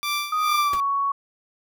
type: tone with tremolo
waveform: 15% pulse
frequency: 1174.7 Hz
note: D6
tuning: in tune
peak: -16 dBFS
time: 0.03-0.8 s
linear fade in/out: 0 ms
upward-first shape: sine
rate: 2.4 Hz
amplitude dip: 80%
type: tone with pitch glide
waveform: sine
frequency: 1244.5 to 1115.1 Hz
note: D#6 to C#6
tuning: 0 to +10 cents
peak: -20 dBFS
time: 0.32-1.12 s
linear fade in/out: 5 ms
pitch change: -190 cents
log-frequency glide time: 0.44-0.81 s
type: noise with exponential decay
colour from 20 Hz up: pink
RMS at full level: -30 dBFS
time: 0.73-0.84 s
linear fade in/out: 2 ms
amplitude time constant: 22 ms
effects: none